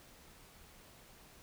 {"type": "silence", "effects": ["pink hiss -59 dBFS RMS until 1.42 s"]}